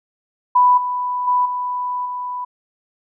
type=tone with level steps; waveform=sine; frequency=991 Hz; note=B5; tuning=6 cents sharp; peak=-9 / -19 / -13 / -20 / -23 dBFS; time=0.55-2.45 s; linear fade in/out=10 ms; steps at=0.77 / 1.27 / 1.45 / 2.05 s; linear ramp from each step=10 ms; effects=none